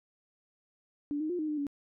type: tone with pitch steps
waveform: sine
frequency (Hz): 290.7 / 310 / 355 / 308.7 / 301 / 285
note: D4 / D#4 / F4 / D#4 / D4 / C#4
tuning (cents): -18 / -6 / +28 / -14 / +43 / +48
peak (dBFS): -30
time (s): 1.11-1.668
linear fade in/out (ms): 0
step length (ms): 93
effects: none